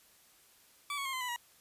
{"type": "tone with pitch steps", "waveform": "20% pulse", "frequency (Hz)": [1152, 1110.2, 1069.9, 1031.1, 993.6, 957.6], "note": ["D6", "C#6", "C6", "C6", "B5", "A#5"], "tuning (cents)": [-34, 2, 38, -26, 10, 46], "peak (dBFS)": -30, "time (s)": [0.9, 1.362], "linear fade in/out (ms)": 2, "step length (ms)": 77, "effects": ["white hiss -63 dBFS RMS until 1.6 s", "resampled to 32000 Hz"]}